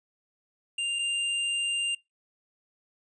square tone pair in turn, 2794 / 2794 Hz, F7 / F7, 0 / 0 cents, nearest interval unison, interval 0 cents, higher neither, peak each -28 / -27 dBFS, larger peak second, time 0.78-0.99 / 0.99-1.95 s, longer second, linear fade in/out 5 ms, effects noise-tail reverb RT60 0.2 s tail -24 dB re dry + resampled to 22050 Hz

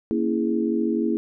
sine chord, A# half-diminished seventh, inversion none, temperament equal, 233.1 / 277.2 / 329.6 / 415.3 Hz, A#3 / C#4 / E4 / G#4, 0 / 0 / 0 / 0 cents, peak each -24 / -29 / -24 / -28 dBFS, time 0.11-1.17 s, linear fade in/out 0 ms, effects none

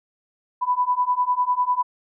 sine beating tone pair, 987.8 / 997.8 Hz, B5 / B5, 0 / +17 cents, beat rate 10 Hz, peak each -22 / -21 dBFS, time 0.61-1.83 s, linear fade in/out 20 ms, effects none

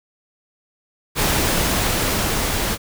pink noise with level ramp, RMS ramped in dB -18 to -22 dBFS, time 1.15-2.78 s, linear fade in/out 50 ms, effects none

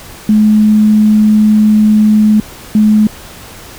sine tone pair in turn, 213.5 / 213.5 Hz, G#3 / G#3, +48 / +48 cents, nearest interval unison, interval 0 cents, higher neither, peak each -4 dBFS, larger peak neither, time 0.29-2.4 / 2.75-3.07 s, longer first, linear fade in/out 2 ms, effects pink hiss -32 dBFS RMS until 3.78 s

